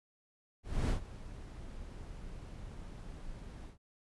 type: noise with ADSR envelope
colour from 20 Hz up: brown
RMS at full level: -29 dBFS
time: 0.63-3.78 s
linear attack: 260 ms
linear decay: 110 ms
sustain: -17 dB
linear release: 120 ms
effects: resampled to 24000 Hz